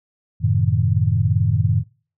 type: chord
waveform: sine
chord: F# diminished seventh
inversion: none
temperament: equal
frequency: 92.5 / 110 / 130.81 / 155.56 Hz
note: F#2 / A2 / C3 / Eb3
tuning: 0 / 0 / 0 / 0 cents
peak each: -20 / -18 / -23 / -22 dBFS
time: 0.4-1.84 s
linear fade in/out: 50 ms
effects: noise-tail reverb RT60 0.4 s tail -24 dB re dry